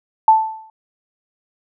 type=tone with exponential decay; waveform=sine; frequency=880 Hz; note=A5; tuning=in tune; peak=-4 dBFS; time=0.28-0.7 s; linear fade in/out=2 ms; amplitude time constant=90 ms; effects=none